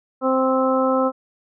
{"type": "harmonic tone", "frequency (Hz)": 261.7, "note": "C4", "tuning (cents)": 0, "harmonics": [1, 2, 3, 4, 5], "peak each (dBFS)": [-21, -19, -27, -26, -24], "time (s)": [0.21, 1.12], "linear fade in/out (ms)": 50, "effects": []}